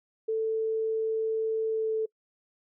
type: tone with pitch glide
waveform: sine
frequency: 442.8 to 439.7 Hz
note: A4 to A4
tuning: +11 to -1 cents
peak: -25 dBFS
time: 0.28-2.06 s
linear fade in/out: 10 ms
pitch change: -12 cents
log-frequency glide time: 1.68-1.94 s
effects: noise-tail reverb RT60 0.1 s tail -24 dB re dry